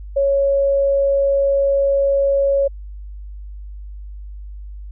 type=tone; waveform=sine; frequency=554.4 Hz; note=C#5; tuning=in tune; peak=-13 dBFS; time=0.16-2.68 s; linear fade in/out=10 ms; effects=added 50 Hz sine -30 dBFS peak until 4.91 s